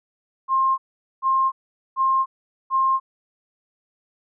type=tone bursts; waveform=sine; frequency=1062 Hz; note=C6; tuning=25 cents sharp; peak=-16 dBFS; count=4; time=0.48-3 s; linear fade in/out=50 ms; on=300 ms; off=440 ms; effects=none